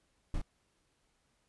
brown noise with echo, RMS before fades -32 dBFS, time 0.34-0.38 s, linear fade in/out 2 ms, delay 36 ms, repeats 1, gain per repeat -3 dB, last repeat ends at 0.416 s, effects pink hiss -75 dBFS RMS until 1.48 s + resampled to 24000 Hz

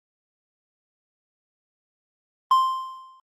triangle tone with exponential decay, 1046.5 Hz, C6, in tune, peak -10 dBFS, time 2.51-3.2 s, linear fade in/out 2 ms, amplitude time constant 150 ms, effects Opus 24 kbps

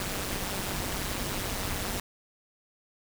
pink noise with amplitude modulation, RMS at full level -29 dBFS, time 0-2 s, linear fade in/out 2 ms, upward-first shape sine, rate 195 Hz, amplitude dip 80%, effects none

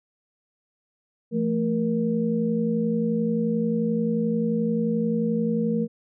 sine tone cluster, 170.9 / 222.3 / 471.5 Hz, F3 / A3 / A#4, -37 / +18 / +20 cents, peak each -28 / -23 / -27 dBFS, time 1.31-5.88 s, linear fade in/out 50 ms, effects none

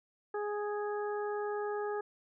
harmonic tone, 415.3 Hz, G#4, in tune, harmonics 1 / 2 / 3 / 4, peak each -34 / -40 / -44 / -46 dBFS, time 0.34-2.01 s, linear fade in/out 5 ms, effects none

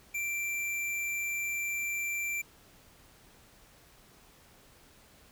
square tone, 2352 Hz, D7, 2 cents sharp, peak -32 dBFS, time 0.14-2.42 s, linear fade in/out 10 ms, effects pink hiss -59 dBFS RMS until 5.31 s

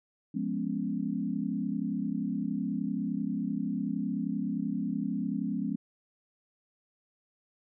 sine chord, C# dominant seventh, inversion first, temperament equal, 174.61 / 207.7 / 246.9 / 277.2 Hz, E#3 / G#3 / B3 / C#4, 0 / 0 / 0 / 0 cents, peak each -36 / -33 / -35 / -35 dBFS, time 0.34-5.76 s, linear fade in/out 10 ms, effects none

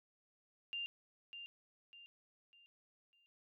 sine tone with echo, 2794 Hz, F7, in tune, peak -39 dBFS, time 0.73-0.86 s, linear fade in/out 0 ms, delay 600 ms, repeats 4, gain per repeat -8 dB, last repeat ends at 3.26 s, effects none

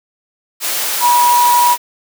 sine tone in noise, 969 Hz, B5, 33 cents flat, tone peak -8 dBFS, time 1-1.77 s, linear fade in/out 50 ms, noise white, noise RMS -18 dBFS, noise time 0.6-1.78 s, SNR +7 dB, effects high-pass 400 Hz 12 dB/octave

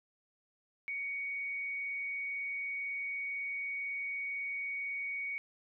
sine tone with frequency modulation, 2239 Hz, C#7, 17 cents sharp, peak -35 dBFS, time 0.88-5.38 s, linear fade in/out 0 ms, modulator 128 Hz, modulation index 0.3, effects none

